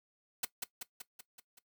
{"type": "noise with echo", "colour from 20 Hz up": "white", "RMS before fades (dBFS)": -33, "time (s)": [0.43, 0.45], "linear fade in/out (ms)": 5, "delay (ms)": 190, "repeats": 6, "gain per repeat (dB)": -4, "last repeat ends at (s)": 1.59, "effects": ["noise-tail reverb RT60 0.1 s tail -17 dB re dry"]}